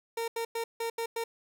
30% pulse tone bursts at uneven times, 460 Hz, A#4, 23 cents flat, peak -28 dBFS, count 6, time 0.17-0.28 / 0.36-0.45 / 0.55-0.64 / 0.8-0.9 / 0.98-1.06 / 1.16-1.24 s, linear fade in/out 5 ms, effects none

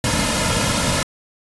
pink noise with comb filter, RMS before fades -19 dBFS, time 0.04-1.03 s, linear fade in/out 2 ms, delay 2.6 ms, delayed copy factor -0.7, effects resampled to 24000 Hz

